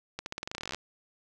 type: accelerating click train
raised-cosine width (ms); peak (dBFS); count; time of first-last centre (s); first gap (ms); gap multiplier
0.2; -18; 18; 0.19-0.746; 71; 0.89
effects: none